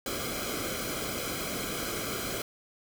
pink noise with comb filter, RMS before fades -34 dBFS, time 0.06-2.42 s, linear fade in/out 2 ms, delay 1.1 ms, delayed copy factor -0.75, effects none

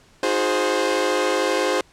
sawtooth chord, Ab dominant seventh, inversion second, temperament equal with one note detuned, 311.1 / 362.4 / 415.3 / 523.3 Hz, Eb4 / Gb4 / Ab4 / C5, 0 / -36 / 0 / 0 cents, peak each -24 / -21 / -21 / -18 dBFS, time 0.23-1.81 s, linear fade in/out 2 ms, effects pink hiss -54 dBFS RMS until 1.92 s + low-pass 8000 Hz 12 dB/octave

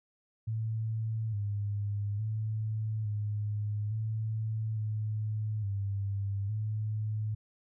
sine tone with pitch steps, 111 / 102.3 / 109 / 104.7 / 109.9 / 107.5 / 99.5 / 107.5 Hz, A2 / G#2 / A2 / G#2 / A2 / A2 / G2 / A2, +16 / -26 / -16 / +15 / -2 / -40 / +26 / -40 cents, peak -30 dBFS, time 0.47-7.35 s, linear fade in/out 10 ms, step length 860 ms, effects none

